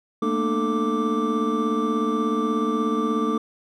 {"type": "tone cluster", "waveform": "triangle", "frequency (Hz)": [219.2, 235.8, 302, 441.7, 1174], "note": ["A3", "A#3", "D4", "A4", "D6"], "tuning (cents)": [-6, 20, 48, 7, -1], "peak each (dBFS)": -25, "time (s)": [0.22, 3.38], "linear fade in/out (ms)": 5, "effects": []}